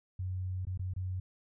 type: tone with dropouts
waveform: sine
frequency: 92.5 Hz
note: F#2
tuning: in tune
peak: -33 dBFS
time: 0.19-1.2 s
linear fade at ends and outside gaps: 5 ms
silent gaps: 0.652-0.669 / 0.776-0.793 / 0.937-0.962 s
effects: none